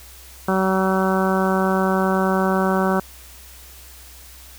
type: harmonic tone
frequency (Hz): 189.6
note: F#3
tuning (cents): +43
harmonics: 1 / 2 / 3 / 4 / 5 / 6 / 7 / 8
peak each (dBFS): -20 / -23 / -25 / -26 / -27 / -28 / -28 / -29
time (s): 0.48-3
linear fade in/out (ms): 5
effects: added 63 Hz sine -44 dBFS peak until 4.58 s + white hiss -44 dBFS RMS until 4.58 s

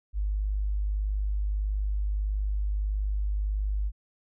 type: tone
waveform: sine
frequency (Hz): 50.8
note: G#1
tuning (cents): -38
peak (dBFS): -25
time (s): 0.13-3.92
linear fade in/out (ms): 50
effects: none

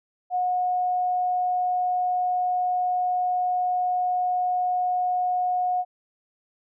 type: tone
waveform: sine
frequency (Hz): 726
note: F#5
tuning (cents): -33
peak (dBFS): -21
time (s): 0.3-5.85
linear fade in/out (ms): 50
effects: none

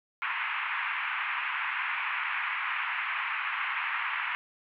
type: band-pass noise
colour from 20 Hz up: white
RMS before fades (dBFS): -32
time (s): 0.22-4.35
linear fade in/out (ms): 0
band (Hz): 920 to 2600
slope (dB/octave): 48
effects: none

